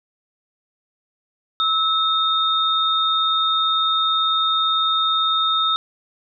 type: tone pair together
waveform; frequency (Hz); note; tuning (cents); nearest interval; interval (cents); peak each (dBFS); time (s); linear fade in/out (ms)
sine; 1300 / 3669; E6 / A#7; -24 / -28; octave + tritone; 1796; -19; 1.6-5.76; 0
effects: none